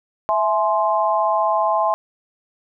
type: chord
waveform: sine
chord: E augmented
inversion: none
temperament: equal with one note detuned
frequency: 659.3 / 844.6 / 1046.5 Hz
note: E5 / G#5 / B#5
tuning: 0 / +29 / 0 cents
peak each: -20 dBFS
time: 0.29-1.94 s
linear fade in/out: 0 ms
effects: none